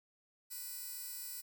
15% pulse tone with high-pass filter, 493.9 Hz, B4, in tune, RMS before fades -45 dBFS, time 0.5-1.42 s, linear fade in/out 20 ms, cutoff 9800 Hz, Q 0.57, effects none

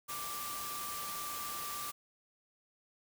sine tone in noise, 1174.7 Hz, D6, in tune, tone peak -42 dBFS, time 0.08-1.92 s, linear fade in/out 20 ms, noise white, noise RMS -42 dBFS, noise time 0.08-1.92 s, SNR -3 dB, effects none

